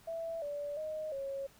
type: tone with pitch steps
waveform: sine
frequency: 661 / 580 / 621 / 548 Hz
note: E5 / D5 / D#5 / C#5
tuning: +5 / -22 / -3 / -20 cents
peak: -36 dBFS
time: 0.07-1.47 s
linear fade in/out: 10 ms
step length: 350 ms
effects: pink hiss -62 dBFS RMS until 1.59 s